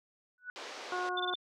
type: tone with exponential growth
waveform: sine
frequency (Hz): 1480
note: F#6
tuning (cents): 0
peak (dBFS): -35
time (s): 0.38-0.5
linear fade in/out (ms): 1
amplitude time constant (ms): 26
type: band-pass noise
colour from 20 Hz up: pink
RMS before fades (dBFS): -45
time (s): 0.56-1.09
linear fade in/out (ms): 0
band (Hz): 390 to 5800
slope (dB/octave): 24
type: harmonic tone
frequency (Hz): 362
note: F#4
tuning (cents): -38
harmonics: 1 / 2 / 3 / 4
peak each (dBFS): -38 / -38 / -38 / -38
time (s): 0.92-1.34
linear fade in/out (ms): 2
type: tone bursts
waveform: sine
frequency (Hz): 3532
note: A7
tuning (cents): +6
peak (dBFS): -33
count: 4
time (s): 1.17-1.355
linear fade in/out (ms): 5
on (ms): 29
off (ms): 23
effects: none